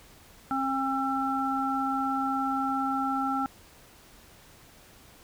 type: harmonic tone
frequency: 268.3 Hz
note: C4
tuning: 44 cents sharp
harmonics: 1 / 3 / 5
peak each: -30 / -30 / -30 dBFS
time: 0.51-3.46 s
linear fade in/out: 0 ms
effects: pink hiss -54 dBFS RMS until 5.23 s